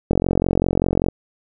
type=click train; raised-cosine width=2 ms; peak=-4 dBFS; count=45; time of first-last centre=0.11-1.086 s; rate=45.1 Hz; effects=none